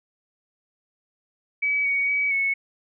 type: tone with pitch steps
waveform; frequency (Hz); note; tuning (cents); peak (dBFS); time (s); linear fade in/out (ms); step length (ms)
sine; 2283 / 2243 / 2274 / 2204; D7 / C#7 / C#7 / C#7; -50 / +20 / +44 / -11; -20; 1.62-2.54; 10; 230
effects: none